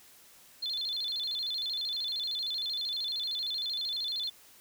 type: tone with vibrato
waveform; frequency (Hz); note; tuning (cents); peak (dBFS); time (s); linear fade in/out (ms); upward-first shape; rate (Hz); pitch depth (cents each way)
sine; 3842; B7; -48; -31; 0.62-4.3; 10; square; 13; 160
effects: white hiss -57 dBFS RMS until 4.6 s